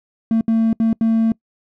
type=tone bursts at uneven times; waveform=triangle; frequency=225.2 Hz; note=A3; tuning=40 cents sharp; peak=-10 dBFS; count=4; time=0.31-0.41 / 0.48-0.73 / 0.8-0.93 / 1.01-1.32 s; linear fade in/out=2 ms; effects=noise-tail reverb RT60 0.1 s tail -25 dB re dry + tanh soft clip ceiling -7 dBFS